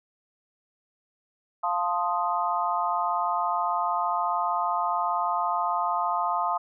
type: chord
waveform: sine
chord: F dominant seventh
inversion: none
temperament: equal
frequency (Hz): 698.5 / 880 / 1046.5 / 1244.5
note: F5 / A5 / C6 / Eb6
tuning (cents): 0 / 0 / 0 / 0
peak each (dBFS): -29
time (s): 1.63-6.58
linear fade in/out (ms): 10
effects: none

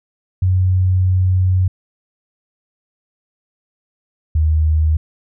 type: tone pair in turn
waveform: sine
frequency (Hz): 92.5 / 78.05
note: F#2 / D#2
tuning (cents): 0 / +6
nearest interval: minor third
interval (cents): 294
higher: first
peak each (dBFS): -11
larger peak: neither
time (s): 0.42-1.68 / 4.35-4.97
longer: first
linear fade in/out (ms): 5
effects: none

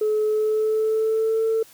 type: tone with pitch glide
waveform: sine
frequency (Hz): 428.3 to 446.5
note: A4 to A4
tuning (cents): -47 to +25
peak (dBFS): -17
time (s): 0.01-1.63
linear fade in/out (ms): 5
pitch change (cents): +72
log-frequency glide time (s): 0.26-1.43
effects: tanh soft clip ceiling -15 dBFS + white hiss -50 dBFS RMS until 1.73 s

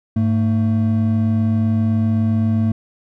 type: tone pair together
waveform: triangle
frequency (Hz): 103.83 / 223.7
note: G#2 / A3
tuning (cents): 0 / +29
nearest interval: octave + minor second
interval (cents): 1329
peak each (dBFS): -15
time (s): 0.16-2.72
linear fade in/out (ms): 5
effects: none

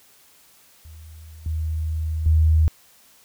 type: tone with level steps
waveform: sine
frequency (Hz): 79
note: D#2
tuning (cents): +27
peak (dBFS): -39 / -22 / -13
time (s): 0.85-2.68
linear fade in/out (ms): 0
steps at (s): 1.46 / 2.26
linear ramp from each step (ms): 2
effects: white hiss -54 dBFS RMS until 3.24 s

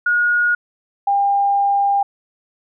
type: tone pair in turn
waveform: sine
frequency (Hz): 1442 / 800.9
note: F#6 / G5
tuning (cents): -45 / +37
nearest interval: minor seventh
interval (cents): 1018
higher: first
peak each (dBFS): -13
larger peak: neither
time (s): 0.06-0.55 / 1.07-2.03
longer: second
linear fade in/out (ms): 5
effects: none

